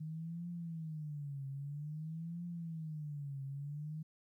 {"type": "tone with vibrato", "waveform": "sine", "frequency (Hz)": 153.9, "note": "D#3", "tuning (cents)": -19, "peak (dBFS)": -40, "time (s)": [0, 4.03], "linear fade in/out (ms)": 10, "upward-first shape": "triangle", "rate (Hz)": 0.51, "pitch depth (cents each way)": 220, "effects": ["13-bit"]}